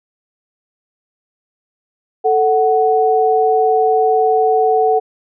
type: tone pair together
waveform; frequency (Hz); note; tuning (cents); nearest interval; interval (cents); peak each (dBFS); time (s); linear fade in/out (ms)
sine; 441 / 743.1; A4 / F#5; +4 / +7; major sixth; 903; -13; 2.24-5; 20
effects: none